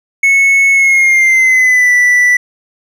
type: tone with pitch glide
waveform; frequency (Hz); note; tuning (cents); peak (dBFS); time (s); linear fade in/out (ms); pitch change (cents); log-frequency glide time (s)
triangle; 2200 to 1971.3; C#7 to B6; -14 to -4; -4; 0.23-2.37; 5; -190; 0.72-1.93
effects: none